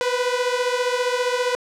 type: beating tone pair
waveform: sawtooth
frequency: 489.8 / 504.8 Hz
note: B4 / B4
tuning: -14 / +38 cents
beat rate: 15 Hz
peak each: -18 / -20 dBFS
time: 0.01-1.55 s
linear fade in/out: 0 ms
effects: low-pass 7000 Hz 12 dB/octave + 9-bit